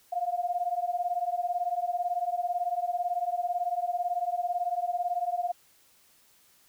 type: beating tone pair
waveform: sine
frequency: 698.5 / 716.5 Hz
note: F5 / F5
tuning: 0 / +44 cents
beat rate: 18 Hz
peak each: -30 dBFS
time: 0.12-5.52 s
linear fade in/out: 10 ms
effects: white hiss -62 dBFS RMS until 6.68 s